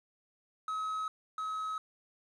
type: tone pair in turn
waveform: triangle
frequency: 1279 / 1279 Hz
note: D#6 / D#6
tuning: +47 / +47 cents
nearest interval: unison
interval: 0 cents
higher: neither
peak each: -31 / -32 dBFS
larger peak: first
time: 0.68-1.08 / 1.38-1.78 s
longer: neither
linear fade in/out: 2 ms
effects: resampled to 22050 Hz + 10-bit